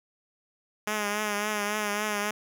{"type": "tone with vibrato", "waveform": "5% pulse", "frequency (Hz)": 208.9, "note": "G#3", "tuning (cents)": 10, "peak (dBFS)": -16, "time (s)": [0.87, 2.31], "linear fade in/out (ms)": 5, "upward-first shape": "triangle", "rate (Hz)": 3.6, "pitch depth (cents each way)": 50, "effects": []}